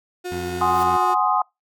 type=tone with pitch glide; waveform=35% pulse; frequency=360 to 362.9 Hz; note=F#4 to F#4; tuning=-47 to -34 cents; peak=-25 dBFS; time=0.24-1.15 s; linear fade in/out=20 ms; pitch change=+13 cents; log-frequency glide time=0.43-0.91 s
type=tone; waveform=15% pulse; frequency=87.31 Hz; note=F2; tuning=in tune; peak=-23 dBFS; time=0.31-0.97 s; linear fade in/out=10 ms
type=noise with exponential growth; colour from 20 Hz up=white; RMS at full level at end=-35 dBFS; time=0.46-0.83 s; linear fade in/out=0 ms; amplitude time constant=79 ms
type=chord; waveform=sine; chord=Ab dominant seventh; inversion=third; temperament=equal; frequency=740 / 830.6 / 1046.5 / 1244.5 Hz; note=Gb5 / Ab5 / C6 / Eb6; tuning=0 / 0 / 0 / 0 cents; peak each=-22 dBFS; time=0.61-1.42 s; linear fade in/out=5 ms
effects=noise-tail reverb RT60 0.2 s tail -26 dB re dry